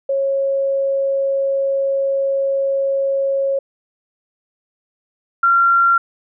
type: tone pair in turn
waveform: sine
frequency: 547 / 1374.9 Hz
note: C#5 / F6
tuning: -23 / -27 cents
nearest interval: octave + major third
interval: 1596 cents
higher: second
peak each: -15 / -10 dBFS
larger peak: second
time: 0.09-3.59 / 5.43-5.98 s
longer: first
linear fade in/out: 5 ms
effects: none